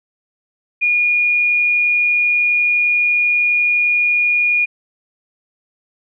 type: tone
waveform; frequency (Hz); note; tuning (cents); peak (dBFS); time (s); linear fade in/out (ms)
sine; 2437; D#7; -37; -12; 0.81-4.66; 20
effects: none